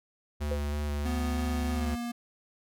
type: tone with vibrato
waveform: square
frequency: 73.4 Hz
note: D2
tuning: in tune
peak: -30 dBFS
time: 0.4-1.96 s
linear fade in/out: 20 ms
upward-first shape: square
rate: 3.1 Hz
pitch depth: 14 cents each way
type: tone with exponential decay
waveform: sine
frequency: 508 Hz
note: B4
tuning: 49 cents sharp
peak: -29 dBFS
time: 0.51-0.82 s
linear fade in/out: 5 ms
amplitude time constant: 66 ms
type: tone with pitch glide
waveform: square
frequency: 246.9 to 237.8 Hz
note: B3 to A#3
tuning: 0 to +35 cents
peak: -33 dBFS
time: 1.05-2.12 s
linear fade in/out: 10 ms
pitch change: -65 cents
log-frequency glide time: 1.71-1.87 s
effects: none